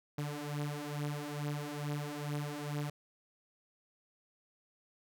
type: beating tone pair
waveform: sawtooth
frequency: 145.6 / 147.9 Hz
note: D3 / D3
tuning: -15 / +13 cents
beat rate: 2.3 Hz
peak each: -36 / -35 dBFS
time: 0.18-2.9 s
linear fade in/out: 5 ms
effects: none